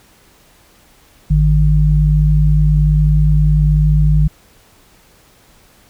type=tone pair together; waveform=sine; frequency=52.93 / 151.7 Hz; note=G#1 / D#3; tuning=+34 / -44 cents; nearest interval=octave + tritone; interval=1822 cents; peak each=-11 dBFS; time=1.3-4.28 s; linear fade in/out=10 ms; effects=pink hiss -49 dBFS RMS until 5.89 s